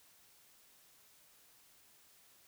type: silence
effects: white hiss -65 dBFS RMS until 2.47 s